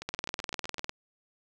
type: two click trains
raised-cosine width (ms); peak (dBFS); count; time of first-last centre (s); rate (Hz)
0.2; -21 / -15; 7 / 17; 0.02-0.782 / 0.09-0.894; 7.87 / 19.9
effects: none